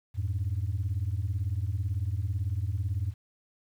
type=beating tone pair; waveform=sine; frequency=87.6 / 105.6 Hz; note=F2 / G#2; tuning=+6 / +29 cents; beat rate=18 Hz; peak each=-29 dBFS; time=0.14-3.14 s; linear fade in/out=50 ms; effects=tanh soft clip ceiling -23 dBFS + 10-bit